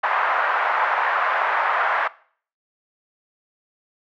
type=band-pass noise; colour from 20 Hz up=white; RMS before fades=-21 dBFS; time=0.03-2.08 s; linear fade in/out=10 ms; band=700 to 1600 Hz; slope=24 dB/octave; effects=noise-tail reverb RT60 0.5 s tail -20 dB re dry